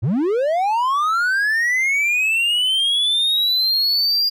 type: linear sweep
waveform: triangle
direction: up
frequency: 91.4 to 4844 Hz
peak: -14 dBFS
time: 0.02-4.3 s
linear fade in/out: 20 ms
effects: none